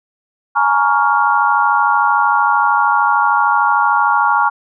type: chord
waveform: sine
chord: Bb minor seventh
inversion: third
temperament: just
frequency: 839.1 / 932.3 / 1118.8 / 1398.5 Hz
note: Ab5 / Bb5 / Db6 / F6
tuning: +18 / 0 / +16 / +2 cents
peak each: -16 dBFS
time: 0.55-4.5 s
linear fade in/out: 20 ms
effects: none